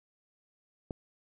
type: click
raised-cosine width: 2 ms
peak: -23 dBFS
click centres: 0.908 s
effects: none